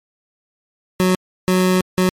25% pulse tone bursts at uneven times, 184.3 Hz, F#3, 7 cents flat, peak -9 dBFS, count 3, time 1-1.15 / 1.48-1.81 / 1.98-2.09 s, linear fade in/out 0 ms, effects MP3 64 kbps

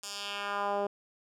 10% pulse tone with band-pass filter sweep, 202.3 Hz, G#3, 45 cents flat, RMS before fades -34 dBFS, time 0.03-0.87 s, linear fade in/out 5 ms, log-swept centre 7200 to 480 Hz, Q 1.5, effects none

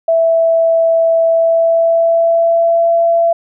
sine tone with pitch glide, 659.3 to 673.5 Hz, E5 to E5, 0 to +37 cents, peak -8 dBFS, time 0.08-3.33 s, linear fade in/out 5 ms, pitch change +37 cents, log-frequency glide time 1.27-2.94 s, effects none

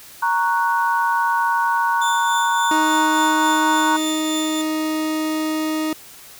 sine chord, F# major, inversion first, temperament equal, 932.3 / 1108.7 / 1480 Hz, A#5 / C#6 / F#6, 0 / 0 / 0 cents, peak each -18 / -23 / -22 dBFS, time 0.22-3.97 s, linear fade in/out 10 ms
25% pulse tone with tremolo, 3535 Hz, A7, 7 cents sharp, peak -20 dBFS, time 2.01-4.62 s, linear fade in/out 10 ms, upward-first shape triangle, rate 3.5 Hz, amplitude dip 50%
40% pulse tone, 312.2 Hz, D#4, 6 cents sharp, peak -19 dBFS, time 2.71-5.93 s, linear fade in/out 2 ms
effects white hiss -42 dBFS RMS until 6.39 s

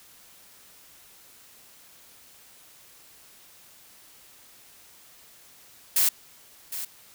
blue noise with echo, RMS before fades -21 dBFS, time 5.96-6.09 s, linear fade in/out 5 ms, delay 760 ms, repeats 1, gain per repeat -12 dB, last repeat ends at 6.85 s, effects white hiss -53 dBFS RMS until 7.14 s

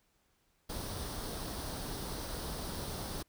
pink noise with comb filter, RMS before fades -40 dBFS, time 0.69-3.23 s, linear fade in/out 10 ms, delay 0.21 ms, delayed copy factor +0.55, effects pink hiss -74 dBFS RMS until 3.28 s

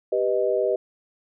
sine chord, G augmented, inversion none, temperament equal, 392 / 493.9 / 622.3 Hz, G4 / B4 / D#5, 0 / 0 / 0 cents, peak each -24 dBFS, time 0.12-0.76 s, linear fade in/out 5 ms, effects none

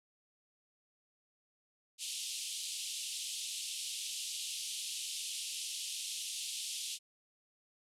pink band-pass noise, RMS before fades -41 dBFS, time 1.98-6.99 s, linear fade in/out 50 ms, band 2800 to 11000 Hz, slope 48 dB/octave, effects none

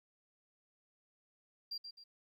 sine tone with echo, 4747 Hz, D8, 18 cents sharp, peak -37 dBFS, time 1.71-1.78 s, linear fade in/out 10 ms, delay 130 ms, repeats 2, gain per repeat -8 dB, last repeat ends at 2.04 s, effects tanh soft clip ceiling -36 dBFS + 13-bit

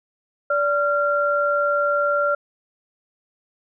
sine tone pair together, 580 / 1379.5 Hz, D5 / F6, -22 / -22 cents, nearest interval octave + minor third, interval 1500 cents, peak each -20 dBFS, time 0.5-2.35 s, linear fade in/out 5 ms, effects none

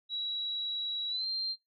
sine tone with pitch glide, 3890 to 4169 Hz, B7 to C8, -27 to -7 cents, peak -31 dBFS, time 0.09-1.56 s, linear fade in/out 50 ms, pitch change +120 cents, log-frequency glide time 1.09-1.26 s, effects noise-tail reverb RT60 0.2 s tail -18 dB re dry + MP3 32 kbps

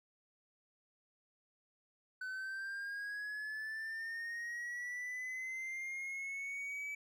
triangle linear sweep, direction up, 1505 to 2300 Hz, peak -38 dBFS, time 2.21-6.95 s, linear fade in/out 5 ms, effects none

